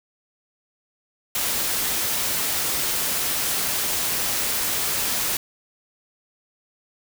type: noise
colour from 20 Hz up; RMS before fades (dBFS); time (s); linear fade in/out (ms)
white; -24; 1.35-5.37; 2
effects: none